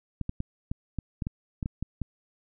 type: clicks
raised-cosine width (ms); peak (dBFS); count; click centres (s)
5; -18; 11; 0.213 / 0.294 / 0.404 / 0.715 / 0.987 / 1.222 / 1.269 / 1.628 / 1.659 / 1.826 / 2.017
effects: none